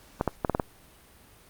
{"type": "clicks", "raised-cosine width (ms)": 1, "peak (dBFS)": -10, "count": 6, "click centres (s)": [0.211, 0.277, 0.448, 0.497, 0.549, 0.598], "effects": ["pink hiss -55 dBFS RMS until 1.49 s", "Opus 48 kbps"]}